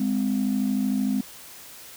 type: tone pair together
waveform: sine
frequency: 205.2 / 258.4 Hz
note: G#3 / C4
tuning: -21 / -21 cents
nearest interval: major third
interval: 400 cents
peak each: -23 dBFS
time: 0-1.21 s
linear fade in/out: 5 ms
effects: tanh soft clip ceiling -16 dBFS + white hiss -44 dBFS RMS until 1.96 s